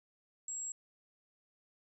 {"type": "tone", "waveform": "sine", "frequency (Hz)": 7620, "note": "A#8", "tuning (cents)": 37, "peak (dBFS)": -38, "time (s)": [0.48, 0.72], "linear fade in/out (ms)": 2, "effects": []}